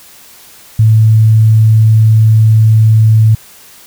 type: tone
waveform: sine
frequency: 110 Hz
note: A2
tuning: in tune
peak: -3 dBFS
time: 0.79-3.35 s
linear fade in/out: 5 ms
effects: white hiss -38 dBFS RMS until 3.86 s